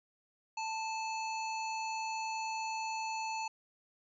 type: harmonic tone with a mistuned harmonic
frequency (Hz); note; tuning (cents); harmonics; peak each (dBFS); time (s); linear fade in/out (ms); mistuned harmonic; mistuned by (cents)
872; A5; -16; 1 / 3 / 5 / 7 / 8; -36 / -42 / -47 / -52 / -51; 0.57-3.48; 5; 1; +25
effects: none